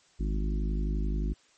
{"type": "harmonic tone with a mistuned harmonic", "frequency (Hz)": 51.4, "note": "G#1", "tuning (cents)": -17, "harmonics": [1, 3, 4, 5, 6, 7], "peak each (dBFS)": [-27, -37, -39, -41, -43, -44], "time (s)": [0.19, 1.34], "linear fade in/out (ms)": 20, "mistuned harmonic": 1, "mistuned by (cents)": 32, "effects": ["white hiss -63 dBFS RMS until 1.57 s", "MP3 32 kbps"]}